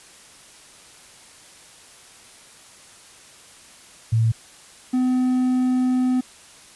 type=tone pair in turn; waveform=sine / triangle; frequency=113 / 253.7 Hz; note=A2 / B3; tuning=+47 / +47 cents; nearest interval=octave + major second; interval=1400 cents; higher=second; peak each=-15 dBFS; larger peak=neither; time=4.12-4.32 / 4.93-6.21 s; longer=second; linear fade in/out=10 ms; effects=white hiss -47 dBFS RMS until 6.75 s + resampled to 24000 Hz